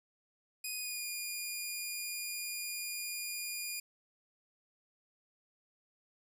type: tone with pitch glide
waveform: 10% pulse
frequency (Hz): 2489 to 2429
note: D#7 to D#7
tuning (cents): 0 to -42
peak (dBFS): -29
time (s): 0.64-3.8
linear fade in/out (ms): 5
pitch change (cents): -42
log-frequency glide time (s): 0.76-1.06
effects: none